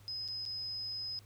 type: tone with dropouts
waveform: sine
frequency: 5060 Hz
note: D#8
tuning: 28 cents sharp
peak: -37 dBFS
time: 0.08-1.19 s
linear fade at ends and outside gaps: 0 ms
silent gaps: 0.279-0.285 / 0.453-0.461 s
effects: added 102 Hz sine -56 dBFS peak until 1.25 s + pink hiss -64 dBFS RMS until 1.25 s